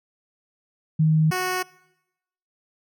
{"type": "tone pair in turn", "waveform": ["sine", "10% pulse"], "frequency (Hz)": [156.9, 367.8], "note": ["D#3", "F#4"], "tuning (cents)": [15, -10], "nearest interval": "octave + minor third", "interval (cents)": 1475, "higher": "second", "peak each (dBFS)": -15, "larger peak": "neither", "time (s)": [[0.99, 1.31], [1.31, 1.63]], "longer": "neither", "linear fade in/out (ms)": 10, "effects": ["noise-tail reverb RT60 0.9 s tail -23 dB re dry"]}